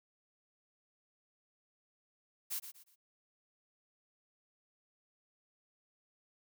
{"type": "noise with echo", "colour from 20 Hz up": "blue", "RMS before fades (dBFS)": -38, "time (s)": [2.5, 2.6], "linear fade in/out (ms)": 20, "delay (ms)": 120, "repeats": 3, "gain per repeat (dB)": -10, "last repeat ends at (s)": 2.96, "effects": []}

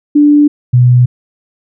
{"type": "tone pair in turn", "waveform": "sine", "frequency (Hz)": [293.7, 123.81], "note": ["D4", "B2"], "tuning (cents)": [0, 5], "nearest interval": "octave + minor third", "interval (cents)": 1495, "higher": "first", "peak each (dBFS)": -3, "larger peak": "neither", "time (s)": [[0.15, 0.48], [0.73, 1.06]], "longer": "neither", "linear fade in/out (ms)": 10, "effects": []}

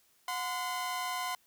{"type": "tone pair together", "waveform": "sawtooth", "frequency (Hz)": [726, 1026.7], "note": ["F#5", "C6"], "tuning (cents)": [-33, -33], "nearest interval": "tritone", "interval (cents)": 600, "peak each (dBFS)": [-34, -31], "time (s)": [0.28, 1.35], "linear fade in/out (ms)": 2, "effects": ["white hiss -68 dBFS RMS until 1.46 s"]}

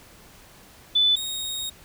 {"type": "tone pair in turn", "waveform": ["sine", "sawtooth"], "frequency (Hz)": [3495, 3742], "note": ["A7", "A#7"], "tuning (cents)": [-12, 6], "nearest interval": "minor second", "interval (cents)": 118, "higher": "second", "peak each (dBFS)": [-16, -25], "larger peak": "first", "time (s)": [[0.95, 1.16], [1.16, 1.7]], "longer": "second", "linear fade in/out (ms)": 10, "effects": ["pink hiss -50 dBFS RMS until 1.84 s"]}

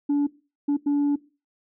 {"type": "tone bursts at uneven times", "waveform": "sine", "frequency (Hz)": 287.7, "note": "D4", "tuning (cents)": -36, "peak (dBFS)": -16, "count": 3, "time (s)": [[0.09, 0.27], [0.68, 0.77], [0.86, 1.16]], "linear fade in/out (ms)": 10, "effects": ["noise-tail reverb RT60 0.3 s tail -19 dB re dry", "tanh soft clip ceiling -18 dBFS"]}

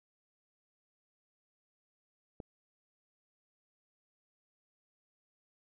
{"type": "click", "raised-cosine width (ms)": 2, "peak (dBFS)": -29, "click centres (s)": 2.402, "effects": []}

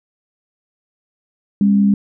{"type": "tone pair together", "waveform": "sine", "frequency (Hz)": [202.3, 270], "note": ["G#3", "C#4"], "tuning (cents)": [-45, -45], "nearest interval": "perfect fourth", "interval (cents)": 500, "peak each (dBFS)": [-10, -21], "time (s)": [1.61, 1.94], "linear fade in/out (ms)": 2, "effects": []}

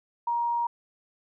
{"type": "tone", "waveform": "sine", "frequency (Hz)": 944, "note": "A#5", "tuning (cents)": 22, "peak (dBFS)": -24, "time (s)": [0.27, 0.67], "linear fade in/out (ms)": 5, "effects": []}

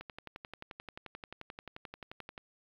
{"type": "click train", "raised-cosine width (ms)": 0.3, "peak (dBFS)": -27, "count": 28, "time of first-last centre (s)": [0.01, 2.378], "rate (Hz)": 11.4, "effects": ["low-pass 4000 Hz 12 dB/octave", "10-bit"]}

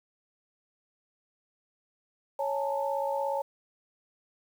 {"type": "tone cluster", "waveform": "sine", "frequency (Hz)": [554, 844, 901], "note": ["C#5", "G#5", "A5"], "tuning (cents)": [-1, 28, 41], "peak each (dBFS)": [-30, -34, -33], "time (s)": [2.39, 3.42], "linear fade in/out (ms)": 5, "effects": ["9-bit"]}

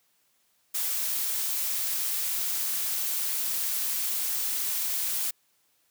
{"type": "noise", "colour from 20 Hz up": "blue", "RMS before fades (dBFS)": -29, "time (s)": [0.74, 5.31], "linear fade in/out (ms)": 10, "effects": ["white hiss -69 dBFS RMS until 5.9 s", "high-pass 100 Hz 12 dB/octave"]}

